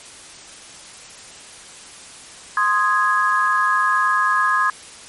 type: chord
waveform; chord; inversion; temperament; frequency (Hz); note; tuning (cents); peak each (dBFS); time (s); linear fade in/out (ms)
sine; Ab major; first; equal; 1046.5 / 1244.5 / 1661.2; C6 / Eb6 / Ab6; 0 / 0 / 0; -19; 2.57-4.7; 2
effects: white hiss -40 dBFS RMS until 5.08 s + MP3 48 kbps